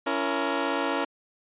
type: chord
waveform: 15% pulse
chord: A# diminished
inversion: first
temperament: just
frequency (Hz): 279.7 / 335.6 / 466.2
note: C#4 / E4 / A#4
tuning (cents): +16 / +31 / 0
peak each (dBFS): -22 / -24 / -24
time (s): 0.06-1.05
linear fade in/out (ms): 10
effects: resampled to 8000 Hz